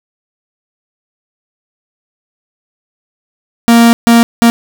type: tone bursts at uneven times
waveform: 45% pulse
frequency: 233.1 Hz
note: A#3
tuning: in tune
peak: -3 dBFS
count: 3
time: 3.68-3.93 / 4.07-4.23 / 4.42-4.5 s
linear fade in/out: 0 ms
effects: none